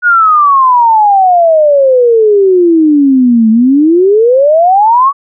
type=exponential two-way sweep; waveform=sine; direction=down then up; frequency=1468 to 217 to 1148 Hz; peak=-3 dBFS; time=0.02-5.13 s; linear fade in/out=50 ms; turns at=3.5 s; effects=none